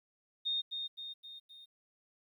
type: tone with echo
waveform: sine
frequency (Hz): 3682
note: A#7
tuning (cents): -22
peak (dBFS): -31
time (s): 0.45-0.62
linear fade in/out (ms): 20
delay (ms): 260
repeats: 4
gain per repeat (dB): -5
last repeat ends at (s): 1.66
effects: 12-bit